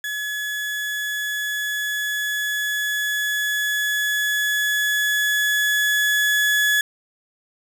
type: tone with level ramp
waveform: 35% pulse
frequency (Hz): 1700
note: G#6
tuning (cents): +40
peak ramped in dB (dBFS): -23 to -14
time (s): 0.04-6.81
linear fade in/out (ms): 2
effects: none